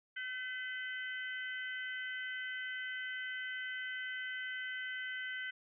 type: harmonic tone with a mistuned harmonic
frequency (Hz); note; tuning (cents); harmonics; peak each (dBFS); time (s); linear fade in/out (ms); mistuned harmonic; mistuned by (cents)
510; C5; -44; 3 / 4 / 5 / 6; -41 / -43 / -56 / -48; 0.16-5.51; 10; 4; -19
effects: none